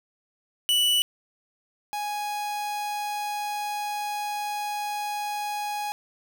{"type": "tone pair in turn", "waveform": "45% pulse", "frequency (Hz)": [2960, 830.6], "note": ["F#7", "G#5"], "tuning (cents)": [0, 0], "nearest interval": "octave + minor seventh", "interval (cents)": 2200, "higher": "first", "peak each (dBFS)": [-19, -28], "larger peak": "first", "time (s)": [[0.69, 1.02], [1.93, 5.92]], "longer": "second", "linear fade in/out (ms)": 0, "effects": []}